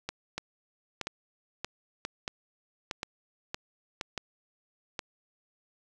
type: two click trains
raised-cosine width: 0.2 ms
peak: -16 / -16 dBFS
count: 7 / 6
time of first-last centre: 0.38-4.177 / 0.09-4.992 s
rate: 1.58 / 1.02 Hz
effects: none